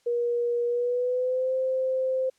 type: tone with pitch glide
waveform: sine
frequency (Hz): 477.5 to 520.7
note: A#4 to C5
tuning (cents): +42 to -8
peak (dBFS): -23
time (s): 0.06-2.3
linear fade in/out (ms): 10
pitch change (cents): +150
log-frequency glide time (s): 0.66-1.54
effects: white hiss -67 dBFS RMS until 2.38 s + low-pass 8000 Hz 12 dB/octave